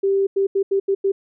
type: tone bursts at uneven times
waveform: sine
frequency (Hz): 392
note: G4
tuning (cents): 0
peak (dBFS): -15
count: 6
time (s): 0.03-0.27 / 0.36-0.47 / 0.55-0.63 / 0.71-0.8 / 0.88-0.95 / 1.04-1.12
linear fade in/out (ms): 10
effects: none